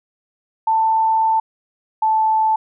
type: tone pair in turn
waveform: sine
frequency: 888 / 876.3 Hz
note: A5 / A5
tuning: +16 / -7 cents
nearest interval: unison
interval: 23 cents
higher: first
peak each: -13 dBFS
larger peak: neither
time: 0.67-1.4 / 2.02-2.56 s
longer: first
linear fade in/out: 5 ms
effects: none

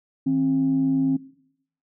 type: tone pair together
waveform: sine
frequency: 159.1 / 267.6 Hz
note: D#3 / C4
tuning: +39 / +39 cents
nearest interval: major sixth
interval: 900 cents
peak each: -27 / -18 dBFS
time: 0.26-1.17 s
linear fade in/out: 10 ms
effects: noise-tail reverb RT60 0.7 s tail -19 dB re dry + tanh soft clip ceiling -13 dBFS

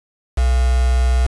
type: tone with quantisation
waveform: sine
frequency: 62.5 Hz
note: B1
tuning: 21 cents sharp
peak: -12 dBFS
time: 0.37-1.27 s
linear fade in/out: 10 ms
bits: 4
effects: resampled to 24000 Hz

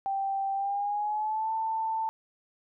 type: tone with pitch glide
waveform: sine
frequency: 783 to 889.1 Hz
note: G5 to A5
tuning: -2 to +18 cents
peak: -27 dBFS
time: 0.06-2.09 s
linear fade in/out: 0 ms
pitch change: +220 cents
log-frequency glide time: 0.54-1.52 s
effects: none

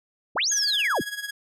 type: linear two-way sweep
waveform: sine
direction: up then down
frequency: 36 to 6760 to 36 Hz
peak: -21 dBFS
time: 0.35-1.02 s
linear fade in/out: 20 ms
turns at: 0.5 s
type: tone with tremolo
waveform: sawtooth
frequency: 1661.2 Hz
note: G#6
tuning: in tune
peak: -24 dBFS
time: 0.51-1.31 s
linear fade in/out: 10 ms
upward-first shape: sine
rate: 18 Hz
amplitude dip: 75%
effects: resampled to 32000 Hz

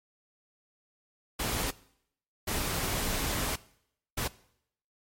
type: noise bursts at uneven times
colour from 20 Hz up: pink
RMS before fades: -31 dBFS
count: 3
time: 1.39-1.71 / 2.47-3.56 / 4.17-4.28 s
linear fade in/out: 10 ms
effects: noise-tail reverb RT60 0.7 s tail -20 dB re dry + MP3 64 kbps

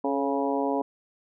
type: harmonic tone with a mistuned harmonic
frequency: 138.59 Hz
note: C#3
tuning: in tune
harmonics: 2 / 3 / 4 / 5 / 6 / 7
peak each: -28 / -30 / -31 / -32 / -33 / -33 dBFS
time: 0.04-0.82 s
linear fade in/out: 5 ms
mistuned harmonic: 3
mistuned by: +42 cents
effects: none

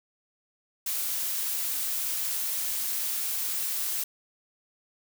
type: noise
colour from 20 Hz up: blue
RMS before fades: -30 dBFS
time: 0.86-4.04 s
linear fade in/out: 5 ms
effects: none

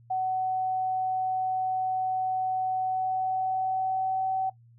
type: tone with pitch glide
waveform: sine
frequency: 750 to 760 Hz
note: F#5 to F#5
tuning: +23 to +46 cents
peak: -25 dBFS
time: 0.1-4.5 s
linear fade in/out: 10 ms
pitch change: +23 cents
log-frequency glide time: 2.89-4.35 s
effects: noise-tail reverb RT60 0.1 s tail -17 dB re dry + added 117 Hz sine -53 dBFS peak until 4.78 s

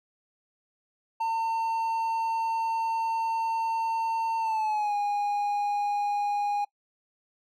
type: tone with pitch glide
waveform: triangle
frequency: 905 to 820.4 Hz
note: A5 to G#5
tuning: +48 to -21 cents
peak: -23 dBFS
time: 1.2-6.65 s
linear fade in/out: 10 ms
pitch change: -169 cents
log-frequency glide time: 4.39-4.95 s
effects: noise-tail reverb RT60 0.1 s tail -23 dB re dry

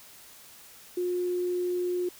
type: tone with quantisation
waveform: sine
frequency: 357.6 Hz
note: F4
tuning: 41 cents sharp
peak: -26 dBFS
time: 0.97-2.09 s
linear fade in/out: 5 ms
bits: 9
effects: white hiss -51 dBFS RMS until 2.19 s

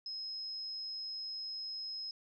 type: tone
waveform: sine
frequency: 5130 Hz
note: E8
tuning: 48 cents flat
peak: -39 dBFS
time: 0.06-2.11 s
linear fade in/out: 2 ms
effects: none

